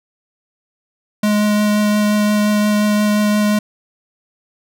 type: tone with vibrato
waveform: square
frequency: 209.4 Hz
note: G#3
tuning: 15 cents sharp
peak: -13 dBFS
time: 1.23-3.59 s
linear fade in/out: 5 ms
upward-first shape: triangle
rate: 5.7 Hz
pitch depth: 10 cents each way
effects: none